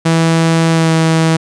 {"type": "tone with pitch glide", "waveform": "sawtooth", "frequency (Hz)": [164, 161.84], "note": ["E3", "E3"], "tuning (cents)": [-9, -32], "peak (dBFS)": -5, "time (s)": [0.05, 1.37], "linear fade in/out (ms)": 10, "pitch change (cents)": -23, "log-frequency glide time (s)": [0.7, 0.92], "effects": ["resampled to 22050 Hz"]}